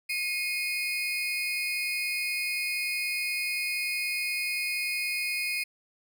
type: tone pair together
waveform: 35% pulse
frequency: 2156 / 2487 Hz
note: C#7 / D#7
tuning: -49 / -1 cents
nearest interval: major second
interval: 248 cents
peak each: -31 / -28 dBFS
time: 0.09-5.64 s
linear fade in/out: 10 ms
effects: none